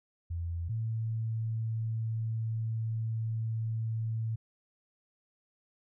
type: tone pair in turn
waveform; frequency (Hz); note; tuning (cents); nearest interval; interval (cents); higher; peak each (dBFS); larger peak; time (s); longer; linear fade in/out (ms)
sine; 85 / 112.16; F2 / A2; -46 / +34; perfect fourth; 480; second; -32 / -30; second; 0.3-0.69 / 0.69-4.36; second; 10
effects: none